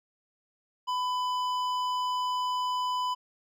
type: tone with hard clipping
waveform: triangle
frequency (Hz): 1000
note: B5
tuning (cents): +21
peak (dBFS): -29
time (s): 0.87-3.15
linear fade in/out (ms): 20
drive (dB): 14
effects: none